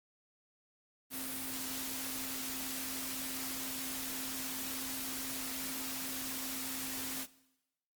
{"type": "tone in noise", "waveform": "sine", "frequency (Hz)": 263.2, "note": "C4", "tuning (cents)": 10, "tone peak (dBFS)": -45, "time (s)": [1.1, 7.27], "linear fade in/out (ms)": 50, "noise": "white", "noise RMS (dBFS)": -40, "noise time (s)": [1.1, 7.27], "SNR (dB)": -8, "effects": ["noise-tail reverb RT60 0.9 s tail -19 dB re dry", "Opus 32 kbps"]}